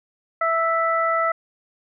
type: harmonic tone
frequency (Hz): 659.3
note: E5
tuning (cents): 0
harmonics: 1 / 2 / 3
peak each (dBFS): -23 / -20 / -27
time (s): 0.41-1.32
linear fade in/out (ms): 5
effects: none